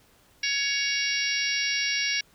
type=harmonic tone with a mistuned harmonic; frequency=559 Hz; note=C#5; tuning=14 cents sharp; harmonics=3 / 4 / 5 / 6 / 7 / 8 / 9 / 10; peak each=-33 / -29 / -32 / -39 / -35 / -35 / -36 / -30 dBFS; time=0.43-2.21 s; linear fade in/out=5 ms; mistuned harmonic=8; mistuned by=+21 cents; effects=pink hiss -60 dBFS RMS until 2.34 s